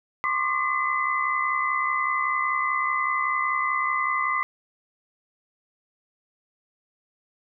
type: tone cluster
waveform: sine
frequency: 1059 / 1124 / 1195 / 2027 Hz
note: C6 / C#6 / D6 / B6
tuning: +21 / +24 / +30 / +45 cents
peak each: -28 / -31 / -27 / -26 dBFS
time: 0.24-4.43 s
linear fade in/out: 0 ms
effects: none